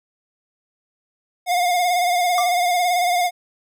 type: tone with vibrato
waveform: square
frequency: 712 Hz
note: F5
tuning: 33 cents sharp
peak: -17 dBFS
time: 1.46-3.31 s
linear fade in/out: 50 ms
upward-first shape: sine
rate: 18 Hz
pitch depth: 44 cents each way
type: tone with exponential decay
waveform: square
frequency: 1174.7 Hz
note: D6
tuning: in tune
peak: -20 dBFS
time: 2.38-2.56 s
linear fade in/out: 1 ms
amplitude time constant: 38 ms
effects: none